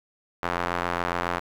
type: tone with band-pass filter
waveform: square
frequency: 43.65 Hz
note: F1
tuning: in tune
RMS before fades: -28 dBFS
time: 0.42-1.4 s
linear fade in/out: 20 ms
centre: 1200 Hz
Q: 1.2
effects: 8-bit